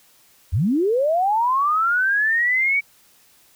sine linear sweep, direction up, 67.5 to 2278 Hz, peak -16 dBFS, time 0.52-2.81 s, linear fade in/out 20 ms, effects white hiss -55 dBFS RMS until 3.55 s

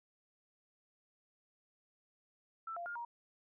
sine tone with pitch steps, 1329 / 691 / 1413 / 944 Hz, E6 / F5 / F6 / A#5, +14 / -19 / +20 / +22 cents, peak -40 dBFS, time 2.67-3.05 s, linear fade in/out 5 ms, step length 95 ms, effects none

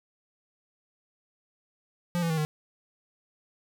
square tone with pitch steps, 174.61 / 167.11 / 159.93 / 153.06 Hz, F3 / E3 / D#3 / D#3, 0 / +24 / +48 / -28 cents, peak -26 dBFS, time 2.15-2.45 s, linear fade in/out 0 ms, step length 75 ms, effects none

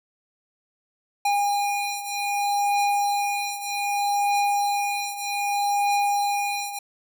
square beating tone pair, 812 / 812.64 Hz, G#5 / G#5, -39 / -38 cents, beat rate 0.64 Hz, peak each -24 / -28 dBFS, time 1.25-6.79 s, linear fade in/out 5 ms, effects none

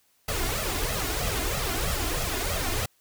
pink noise with flanger, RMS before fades -28 dBFS, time 0.28-2.86 s, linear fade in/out 5 ms, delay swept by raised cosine 1.5 to 2.9 ms, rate 3.1 Hz, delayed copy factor +0.8, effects white hiss -66 dBFS RMS until 3 s

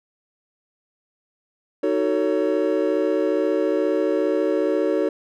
triangle chord, D# half-diminished seventh, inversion none, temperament just, 311.1 / 373.4 / 448 / 560 Hz, D#4 / F#4 / A4 / C#5, 0 / +16 / +31 / +18 cents, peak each -22 dBFS, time 1.83-5.09 s, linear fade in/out 5 ms, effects none

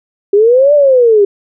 sine linear two-way sweep, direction up then down, 392 to 596 to 392 Hz, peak -4 dBFS, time 0.33-1.25 s, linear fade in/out 5 ms, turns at 0.74 s, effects none

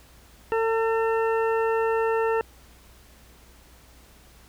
harmonic tone, 450 Hz, A4, 39 cents sharp, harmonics 1 / 2 / 3 / 4 / 6, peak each -22 / -28 / -32 / -34 / -38 dBFS, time 0.52-2.41 s, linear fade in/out 0 ms, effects added 60 Hz sine -53 dBFS peak until 4.48 s + pink hiss -54 dBFS RMS until 4.48 s

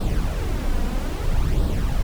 brown noise with flanger, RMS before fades -21 dBFS, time 0-2.03 s, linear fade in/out 10 ms, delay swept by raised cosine 0.22 to 4.12 ms, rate 0.61 Hz, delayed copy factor +0.55, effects none

